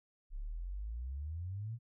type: exponential sweep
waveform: sine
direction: up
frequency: 32.57 to 120.4 Hz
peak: -38 dBFS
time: 0.3-1.79 s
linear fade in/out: 50 ms
effects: none